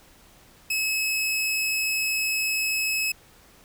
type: tone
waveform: sawtooth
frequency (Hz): 2579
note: E7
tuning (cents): -39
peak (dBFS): -20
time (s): 0.7-3.12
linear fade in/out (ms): 5
effects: pink hiss -54 dBFS RMS until 3.64 s